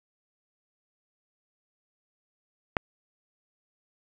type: click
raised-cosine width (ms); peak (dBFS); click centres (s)
0.5; -8; 2.768
effects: none